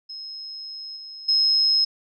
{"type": "tone with level steps", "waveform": "sine", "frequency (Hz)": 5150, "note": "E8", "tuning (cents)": -41, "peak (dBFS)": [-33, -36, -16], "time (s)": [0.09, 1.85], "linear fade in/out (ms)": 10, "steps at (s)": [0.96, 1.28], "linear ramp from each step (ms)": 10, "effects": []}